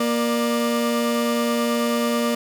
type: tone pair together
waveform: 30% pulse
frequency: 235.7 / 593.9 Hz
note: A#3 / D5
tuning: +19 / +19 cents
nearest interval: octave + major third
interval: 1600 cents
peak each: -18 / -22 dBFS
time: 0-2.35 s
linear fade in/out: 5 ms
effects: none